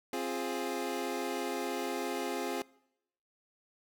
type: chord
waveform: 25% pulse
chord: F minor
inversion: second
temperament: equal with one note detuned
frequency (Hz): 264.5 / 349.2 / 415.3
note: C4 / F4 / Ab4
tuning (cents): +19 / 0 / 0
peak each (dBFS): -34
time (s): 0.13-2.62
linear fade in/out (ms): 2
effects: noise-tail reverb RT60 0.8 s tail -23 dB re dry